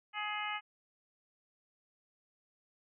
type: harmonic tone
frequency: 420 Hz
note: G#4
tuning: 19 cents sharp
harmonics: 2 / 3 / 4 / 5 / 6 / 7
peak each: -41 / -41 / -45 / -41 / -44 / -44 dBFS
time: 0.13-0.61 s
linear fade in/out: 50 ms
effects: none